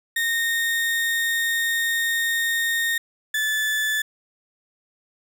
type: tone pair in turn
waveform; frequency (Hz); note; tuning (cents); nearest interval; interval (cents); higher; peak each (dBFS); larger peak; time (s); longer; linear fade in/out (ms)
35% pulse; 1845 / 1741.4; A#6 / A6; -18 / -18; minor second; 100; first; -19; neither; 0.16-2.98 / 3.34-4.02; first; 5
effects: none